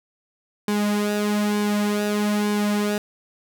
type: tone with flanger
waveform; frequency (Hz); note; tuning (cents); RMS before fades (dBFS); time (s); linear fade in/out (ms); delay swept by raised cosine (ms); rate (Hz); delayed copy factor
sawtooth; 207.7; G#3; 0; -22; 0.68-2.98; 2; 1.5 to 3.9; 1.1; -0.65
effects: none